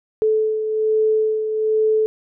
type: beating tone pair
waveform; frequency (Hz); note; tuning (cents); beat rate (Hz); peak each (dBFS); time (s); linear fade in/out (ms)
sine; 434.7 / 435.9; A4 / A4; -21 / -16; 1.2; -16 / -25; 0.22-2.06; 0
effects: none